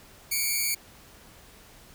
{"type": "tone pair together", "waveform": "5% pulse", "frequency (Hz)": [2198, 2335], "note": ["C#7", "D7"], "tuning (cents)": [-15, -11], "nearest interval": "minor second", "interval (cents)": 104, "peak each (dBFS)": -18, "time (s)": [0.31, 0.75], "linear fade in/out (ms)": 10, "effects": ["pink hiss -52 dBFS RMS until 1.94 s"]}